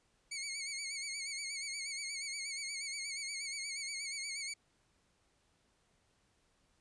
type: tone with vibrato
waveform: 15% pulse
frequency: 2217 Hz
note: C#7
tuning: in tune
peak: -32 dBFS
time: 0.31-4.54 s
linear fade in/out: 10 ms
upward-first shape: sine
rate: 8.4 Hz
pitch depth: 70 cents each way
effects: pink hiss -74 dBFS RMS until 6.8 s + resampled to 22050 Hz